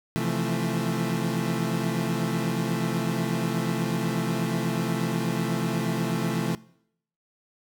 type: chord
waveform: 30% pulse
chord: F major seventh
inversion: second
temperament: equal with one note detuned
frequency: 130.81 / 164.81 / 173.01 / 220 Hz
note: C3 / E3 / F3 / A3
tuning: 0 / 0 / -16 / 0 cents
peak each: -28 dBFS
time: 0.16-6.55 s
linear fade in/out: 0 ms
effects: noise-tail reverb RT60 0.7 s tail -21 dB re dry